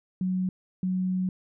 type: tone bursts at uneven times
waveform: sine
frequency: 185 Hz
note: F#3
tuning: in tune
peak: -24 dBFS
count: 2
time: 0.21-0.49 / 0.83-1.29 s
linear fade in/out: 2 ms
effects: none